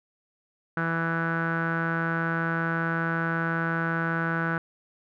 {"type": "tone with low-pass filter", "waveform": "sawtooth", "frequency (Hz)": 165.3, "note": "E3", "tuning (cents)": 5, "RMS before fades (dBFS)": -27, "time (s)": [0.77, 4.58], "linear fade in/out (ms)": 2, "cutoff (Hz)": 1500, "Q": 8.2, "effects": []}